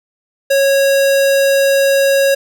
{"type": "tone", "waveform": "square", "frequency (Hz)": 550, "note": "C#5", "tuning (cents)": -14, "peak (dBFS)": -10, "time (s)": [0.5, 2.35], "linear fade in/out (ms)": 10, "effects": []}